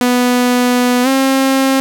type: tone with pitch glide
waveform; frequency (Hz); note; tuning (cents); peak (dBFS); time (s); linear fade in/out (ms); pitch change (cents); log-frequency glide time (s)
sawtooth; 246.9 to 267.7; B3 to C4; 0 to +40; -6; 0.01-1.8; 0; +140; 1.03-1.08
effects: none